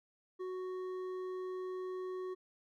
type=tone with hard clipping; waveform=sine; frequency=370 Hz; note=F#4; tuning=in tune; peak=-40 dBFS; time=0.39-2.35 s; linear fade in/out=20 ms; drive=7 dB; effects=none